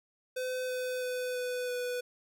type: tone with pitch steps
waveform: square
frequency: 509 / 505.2 / 501.4 / 497.7 / 493.9 Hz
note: C5 / B4 / B4 / B4 / B4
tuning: -48 / +39 / +26 / +13 / 0 cents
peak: -33 dBFS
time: 0.36-2.01 s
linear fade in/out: 10 ms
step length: 330 ms
effects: none